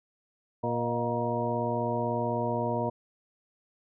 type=harmonic tone with a mistuned harmonic; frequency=118.2 Hz; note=A#2; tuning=24 cents sharp; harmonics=1 / 2 / 3 / 4 / 5 / 6 / 8; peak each=-34 / -34 / -37 / -34 / -33 / -37 / -33 dBFS; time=0.63-2.9 s; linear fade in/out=10 ms; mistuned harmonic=5; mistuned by=+64 cents; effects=none